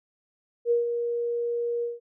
sine tone with ADSR envelope, 473.5 Hz, A#4, 27 cents sharp, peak -18 dBFS, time 0.65-2 s, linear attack 59 ms, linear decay 140 ms, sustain -7 dB, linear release 170 ms, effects none

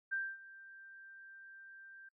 sine tone with ADSR envelope, 1576 Hz, G6, 9 cents sharp, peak -33 dBFS, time 0.11-2.09 s, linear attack 21 ms, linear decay 240 ms, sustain -19 dB, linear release 7 ms, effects noise-tail reverb RT60 0.1 s tail -23 dB re dry

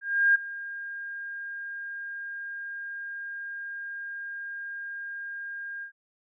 sine tone with ADSR envelope, 1612 Hz, G6, 48 cents sharp, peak -16 dBFS, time 0.01-5.92 s, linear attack 340 ms, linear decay 12 ms, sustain -18 dB, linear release 96 ms, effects none

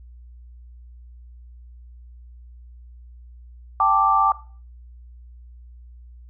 sine chord, G suspended second, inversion none, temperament equal, 784 / 880 / 1174.7 Hz, G5 / A5 / D6, 0 / 0 / 0 cents, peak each -21 / -21 / -17 dBFS, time 3.8-4.32 s, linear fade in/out 2 ms, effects noise-tail reverb RT60 0.4 s tail -17 dB re dry + added 60 Hz sine -41 dBFS peak until 6.29 s

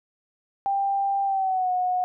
sine tone with pitch glide, 791 to 729.6 Hz, G5 to F#5, +15 to -24 cents, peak -21 dBFS, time 0.66-2.04 s, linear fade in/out 0 ms, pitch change -139 cents, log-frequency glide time 1.24-1.71 s, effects none

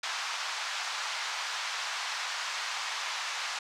pink band-pass noise, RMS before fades -35 dBFS, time 0.03-3.59 s, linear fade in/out 5 ms, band 900 to 6300 Hz, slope 24 dB/octave, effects none

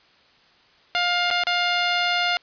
10% pulse tone with dropouts, 706 Hz, F5, 19 cents sharp, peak -11 dBFS, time 0.95-2.37 s, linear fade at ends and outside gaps 0 ms, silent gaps 1.303-1.311 / 1.436-1.469 s, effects white hiss -56 dBFS RMS until 2.42 s + resampled to 11025 Hz

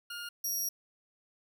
20% pulse tone pair in turn, 1417 / 5668 Hz, F6 / F8, +25 / +25 cents, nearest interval 2 octaves, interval 2400 cents, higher second, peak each -34 / -26 dBFS, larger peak second, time 0.1-0.29 / 0.44-0.69 s, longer second, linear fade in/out 5 ms, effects none

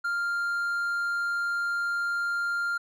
triangle tone, 1396.9 Hz, F6, in tune, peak -24 dBFS, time 0.04-2.78 s, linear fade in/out 10 ms, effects none

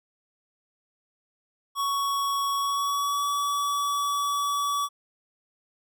square tone with pitch glide, 1116 to 1142.7 Hz, C#6 to D6, +11 to -48 cents, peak -25 dBFS, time 1.75-4.89 s, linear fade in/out 50 ms, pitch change +41 cents, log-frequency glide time 2.57-3.26 s, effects none

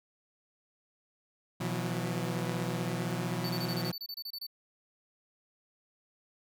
sawtooth chord, B suspended fourth, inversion none, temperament equal with one note detuned, 123.47 / 164.81 / 180.46 Hz, B2 / E3 / F#3, 0 / 0 / -43 cents, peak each -32 dBFS, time 1.6-3.92 s, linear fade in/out 10 ms
square tone bursts, 4500 Hz, C#8, 25 cents sharp, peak -38 dBFS, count 13, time 3.44-4.467 s, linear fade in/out 5 ms, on 55 ms, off 26 ms
effects none

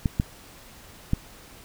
clicks, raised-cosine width 5 ms, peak -9 dBFS, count 3, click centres 0.058 / 0.199 / 1.134 s, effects pink hiss -48 dBFS RMS until 1.64 s

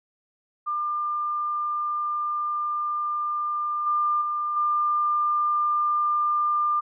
sine tone with level steps, 1198 Hz, D6, 34 cents sharp, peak -24 / -20 / -24 / -20 dBFS, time 0.66-6.81 s, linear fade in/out 20 ms, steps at 3.86 / 4.21 / 4.56 s, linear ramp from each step 10 ms, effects none

